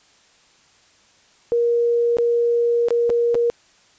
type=tone with dropouts; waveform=sine; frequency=472.4 Hz; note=A#4; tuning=23 cents sharp; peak=-15 dBFS; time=1.52-3.5 s; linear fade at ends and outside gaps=0 ms; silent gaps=2.17-2.185 / 2.885-2.906 / 3.095-3.101 / 3.345-3.352 s; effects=white hiss -55 dBFS RMS until 3.98 s + resampled to 16000 Hz